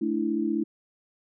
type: chord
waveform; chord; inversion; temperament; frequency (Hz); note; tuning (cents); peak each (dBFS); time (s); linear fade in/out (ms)
sine; A suspended fourth; none; equal with one note detuned; 219 / 293.7 / 329.6; A3 / D4 / E4; -8 / 0 / 0; -29 / -29 / -27; 0.01-0.64; 10
effects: none

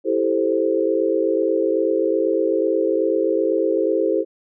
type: chord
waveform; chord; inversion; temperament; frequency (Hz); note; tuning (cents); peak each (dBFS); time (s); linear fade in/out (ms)
sine; A minor seventh; second; equal; 329.6 / 392 / 440 / 523.3; E4 / G4 / A4 / C5; 0 / 0 / 0 / 0; -22; 0.04-4.25; 50
effects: none

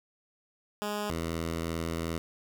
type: tone pair in turn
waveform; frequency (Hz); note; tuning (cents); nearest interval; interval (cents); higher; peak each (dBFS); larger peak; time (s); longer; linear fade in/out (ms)
10% pulse; 207.9 / 82.66; G#3 / E2; +2 / +5; octave + major third; 1597; first; -23; neither; 0.82-1.1 / 1.1-2.18; second; 0
effects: none

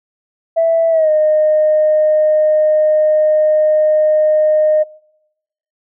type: tone with pitch glide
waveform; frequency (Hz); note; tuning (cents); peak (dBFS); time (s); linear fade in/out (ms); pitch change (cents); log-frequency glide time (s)
sine; 659.3 to 615.1; E5 to D#5; 0 to -20; -8; 0.56-4.84; 20; -120; 0.9-1.1
effects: noise-tail reverb RT60 0.9 s tail -24 dB re dry + tanh soft clip ceiling -4 dBFS

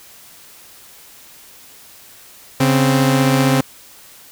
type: tone pair together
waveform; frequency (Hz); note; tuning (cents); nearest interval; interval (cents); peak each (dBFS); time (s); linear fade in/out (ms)
sawtooth; 138.2 / 260.9; C#3 / C4; -5 / -5; major seventh; 1100; -11; 2.6-3.61; 5
effects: white hiss -43 dBFS RMS until 4.31 s

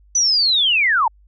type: linear sweep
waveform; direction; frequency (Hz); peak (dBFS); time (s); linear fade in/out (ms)
sine; down; 6050 to 830.6; -13; 0.15-1.08; 5
effects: added 50 Hz sine -48 dBFS peak until 1.27 s

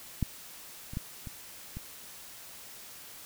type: clicks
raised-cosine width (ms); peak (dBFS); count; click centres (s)
5; -15 / -29 / -20 / -28 / -26; 5; 0.227 / 0.935 / 0.971 / 1.272 / 1.77
effects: white hiss -48 dBFS RMS until 3.25 s

